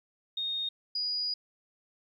sine tone pair in turn, 3703 / 4903 Hz, A#7 / D#8, -12 / -26 cents, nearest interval perfect fourth, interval 486 cents, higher second, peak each -30 / -29 dBFS, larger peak second, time 0.37-0.69 / 0.95-1.34 s, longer second, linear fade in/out 5 ms, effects 11-bit

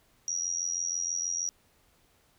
sine tone with amplitude modulation, 5730 Hz, F8, 44 cents sharp, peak -25 dBFS, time 0.28-1.49 s, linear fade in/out 0 ms, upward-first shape sine, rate 86.3 Hz, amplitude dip 90%, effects pink hiss -66 dBFS RMS until 2.38 s

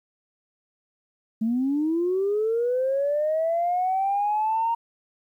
sine linear sweep, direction up, 215.8 to 932.3 Hz, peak -20 dBFS, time 1.41-4.75 s, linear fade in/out 10 ms, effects tanh soft clip ceiling -16 dBFS + 10-bit

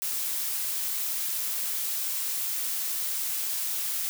blue noise, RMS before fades -30 dBFS, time 0.02-4.09 s, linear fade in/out 0 ms, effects none

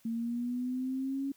sine linear sweep, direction up, 226.4 to 277.2 Hz, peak -31 dBFS, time 0.05-1.32 s, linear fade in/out 5 ms, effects white hiss -65 dBFS RMS until 1.36 s

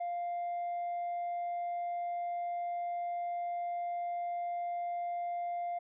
sine tone with tanh clipping, 698.5 Hz, F5, in tune, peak -34 dBFS, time 0-5.79 s, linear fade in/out 10 ms, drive 1 dB, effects none

